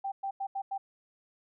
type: tone bursts at uneven times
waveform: sine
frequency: 784 Hz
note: G5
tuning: in tune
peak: -31 dBFS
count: 5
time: 0.04-0.12 / 0.23-0.31 / 0.4-0.47 / 0.55-0.62 / 0.71-0.78 s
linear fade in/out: 10 ms
effects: none